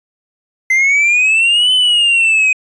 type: exponential two-way sweep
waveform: triangle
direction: up then down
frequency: 2056 to 3046 to 2503 Hz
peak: -7 dBFS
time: 0.7-2.53 s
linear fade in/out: 5 ms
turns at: 1.73 s
effects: resampled to 22050 Hz